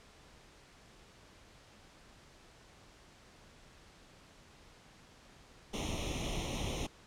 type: noise with comb filter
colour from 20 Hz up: pink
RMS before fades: -37 dBFS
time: 5.73-6.87 s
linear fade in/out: 10 ms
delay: 0.32 ms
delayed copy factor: +0.95
effects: pink hiss -59 dBFS RMS until 7.06 s + low-pass 7000 Hz 12 dB/octave